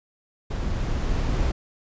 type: noise with level ramp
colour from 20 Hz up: brown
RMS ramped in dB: -27 to -22 dBFS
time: 0.5-1.52 s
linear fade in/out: 10 ms
effects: resampled to 16000 Hz